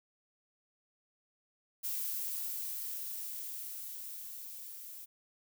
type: noise with level ramp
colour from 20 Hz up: violet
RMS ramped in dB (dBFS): -36 to -48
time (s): 1.83-5.06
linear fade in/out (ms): 20
effects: none